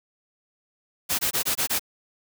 white noise bursts, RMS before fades -24 dBFS, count 6, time 1.09-1.795 s, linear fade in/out 20 ms, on 100 ms, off 21 ms, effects none

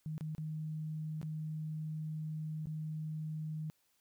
sine tone with dropouts, 155.56 Hz, D#3, in tune, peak -37 dBFS, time 0.06-3.7 s, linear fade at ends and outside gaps 0 ms, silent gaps 0.18-0.209 / 0.35-0.381 / 1.215-1.229 / 2.657-2.67 s, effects white hiss -75 dBFS RMS until 4 s

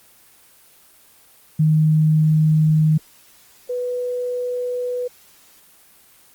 sine tone pair in turn, 155.56 / 493.9 Hz, D#3 / B4, 0 / 0 cents, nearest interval octave + minor sixth, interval 2000 cents, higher second, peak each -12 / -21 dBFS, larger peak first, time 1.59-2.98 / 3.69-5.08 s, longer neither, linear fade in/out 10 ms, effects white hiss -51 dBFS RMS until 6.34 s + Opus 24 kbps

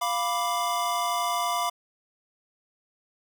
square chord, B diminished, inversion second, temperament equal, 698.5 / 987.8 / 1174.7 Hz, F5 / B5 / D6, 0 / 0 / 0 cents, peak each -30 dBFS, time 0.01-1.7 s, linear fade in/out 10 ms, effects none

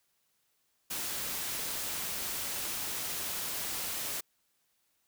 white noise, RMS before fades -36 dBFS, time 0.9-4.21 s, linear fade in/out 10 ms, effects white hiss -75 dBFS RMS until 5.07 s

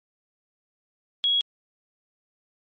sine tone, 3322 Hz, G#7, in tune, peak -19 dBFS, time 1.24-1.41 s, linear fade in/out 0 ms, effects MP3 32 kbps

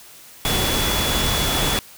sine tone in noise, 3416 Hz, G#7, 48 cents sharp, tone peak -25 dBFS, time 0.45-1.79 s, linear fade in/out 0 ms, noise pink, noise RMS -21 dBFS, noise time 0.45-1.79 s, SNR -7 dB, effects white hiss -44 dBFS RMS until 1.97 s

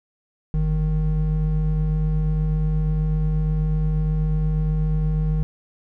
triangle tone pair together, 49.09 / 155.56 Hz, G1 / D#3, +3 / 0 cents, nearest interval octave + minor sixth, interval 1997 cents, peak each -19 dBFS, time 0.54-5.43 s, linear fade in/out 0 ms, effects none

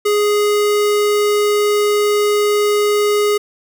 square tone, 415.3 Hz, G#4, in tune, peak -13 dBFS, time 0.05-3.38 s, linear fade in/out 10 ms, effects none

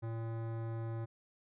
sine tone with hard clipping, 113.9 Hz, A#2, 40 cents flat, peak -39 dBFS, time 0.02-1.06 s, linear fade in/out 20 ms, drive 18 dB, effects resampled to 8000 Hz

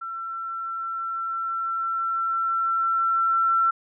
sine tone with level ramp, 1347 Hz, E6, 37 cents sharp, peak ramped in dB -30 to -17 dBFS, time 0.01-3.71 s, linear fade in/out 10 ms, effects none

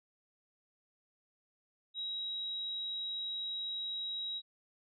sine tone, 3838 Hz, A#7, 50 cents sharp, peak -36 dBFS, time 1.94-4.42 s, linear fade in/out 50 ms, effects none

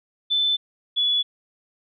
sine tone pair in turn, 3520 / 3416 Hz, A7 / G#7, 0 / +48 cents, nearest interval minor second, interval 52 cents, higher first, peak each -18 dBFS, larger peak neither, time 0.3-0.57 / 0.96-1.23 s, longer neither, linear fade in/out 20 ms, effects none

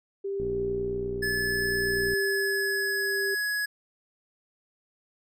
sine tone with tremolo, 394.9 Hz, G4, 13 cents sharp, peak -26 dBFS, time 0.24-3.35 s, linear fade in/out 10 ms, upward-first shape triangle, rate 0.65 Hz, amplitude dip 55%
click train, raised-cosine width 3 ms, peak -25 dBFS, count 106, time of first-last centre 0.4-2.136 s, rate 60.5 Hz
square tone with pitch glide, 1723 to 1679.8 Hz, A6 to G#6, -37 to +19 cents, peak -27 dBFS, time 1.22-3.66 s, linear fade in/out 10 ms, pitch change -44 cents, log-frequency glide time 1.74-3.2 s
effects none

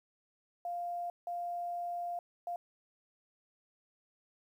sine tone bursts at uneven times, 698.5 Hz, F5, in tune, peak -35 dBFS, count 3, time 0.65-1.1 / 1.27-2.19 / 2.47-2.56 s, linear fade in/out 2 ms, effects 11-bit

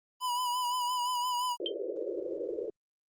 square tone with vibrato, 987 Hz, B5, 1 cent flat, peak -30 dBFS, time 0.2-1.57 s, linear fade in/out 50 ms, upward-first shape sine, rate 5.8 Hz, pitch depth 42 cents each way
pink band-pass noise, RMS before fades -36 dBFS, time 1.6-2.7 s, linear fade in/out 2 ms, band 330 to 570 Hz, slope 96 dB/octave
sine tone with exponential decay, 3136 Hz, G7, in tune, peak -26 dBFS, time 1.66-1.74 s, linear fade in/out 1 ms, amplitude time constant 16 ms
effects Opus 24 kbps

